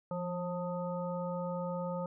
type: harmonic tone with a mistuned harmonic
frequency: 178.3 Hz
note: F3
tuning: 36 cents sharp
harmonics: 1 / 3 / 5 / 7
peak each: -37 / -37 / -43 / -45 dBFS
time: 0.11-2.06 s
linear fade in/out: 2 ms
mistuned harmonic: 1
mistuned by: -49 cents
effects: none